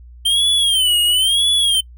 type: tone with vibrato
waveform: square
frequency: 3136 Hz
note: G7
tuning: in tune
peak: -13 dBFS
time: 0.25-1.81 s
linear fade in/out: 10 ms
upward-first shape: sine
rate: 0.99 Hz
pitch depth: 150 cents each way
effects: noise-tail reverb RT60 0.1 s tail -25 dB re dry + added 60 Hz sine -37 dBFS peak until 1.97 s